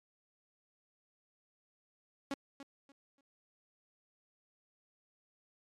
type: tone with echo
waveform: sawtooth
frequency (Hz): 277.2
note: C#4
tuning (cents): 0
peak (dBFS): -31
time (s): 2.31-2.34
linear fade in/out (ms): 2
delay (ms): 290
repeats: 3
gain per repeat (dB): -12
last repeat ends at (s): 3.21
effects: low-pass 8000 Hz 12 dB/octave + MP3 96 kbps